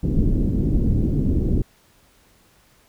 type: low-pass noise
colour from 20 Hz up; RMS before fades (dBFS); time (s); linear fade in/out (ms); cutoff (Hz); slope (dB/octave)
pink; -19; 0.03-1.62; 5; 330; 24
effects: pink hiss -57 dBFS RMS until 2.88 s